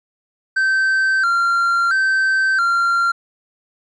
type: tone with vibrato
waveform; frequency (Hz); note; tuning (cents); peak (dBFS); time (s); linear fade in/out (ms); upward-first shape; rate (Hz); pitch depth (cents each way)
triangle; 1463; F#6; -20; -12; 0.56-3.12; 10; square; 0.74; 100
effects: resampled to 22050 Hz